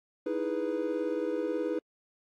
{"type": "chord", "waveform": "triangle", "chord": "E major seventh", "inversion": "third", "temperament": "equal", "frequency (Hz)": [311.1, 329.6, 415.3, 493.9], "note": ["D#4", "E4", "G#4", "B4"], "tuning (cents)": [0, 0, 0, 0], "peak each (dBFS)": [-33, -34, -33, -31], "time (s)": [0.26, 1.79], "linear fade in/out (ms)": 5, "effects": ["AAC 48 kbps"]}